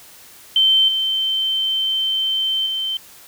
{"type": "tone with level steps", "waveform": "sine", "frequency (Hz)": 3102, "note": "G7", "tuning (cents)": -19, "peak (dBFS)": [-11, -17, -20], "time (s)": [0.56, 2.97], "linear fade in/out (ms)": 2, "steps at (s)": [0.88, 2.66], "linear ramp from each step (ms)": 5, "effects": ["white hiss -44 dBFS RMS until 3.27 s"]}